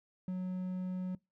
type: tone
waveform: triangle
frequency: 183.9 Hz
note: F#3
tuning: 10 cents flat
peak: -32 dBFS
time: 0.28-1.15 s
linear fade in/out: 2 ms
effects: noise-tail reverb RT60 0.2 s tail -23 dB re dry